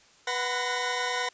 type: tone cluster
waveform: 20% pulse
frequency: 491.2 / 740 / 1012 / 1853 Hz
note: B4 / F#5 / B5 / A#6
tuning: -9 / 0 / +42 / -11 cents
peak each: -28 dBFS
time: 0.27-1.29 s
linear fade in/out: 5 ms
effects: white hiss -58 dBFS RMS until 1.33 s + resampled to 16000 Hz